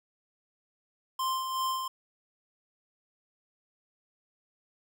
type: tone with tremolo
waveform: square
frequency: 1046.5 Hz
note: C6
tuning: in tune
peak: -28 dBFS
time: 1.19-1.88 s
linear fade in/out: 5 ms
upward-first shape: sine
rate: 2.7 Hz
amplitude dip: 45%
effects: none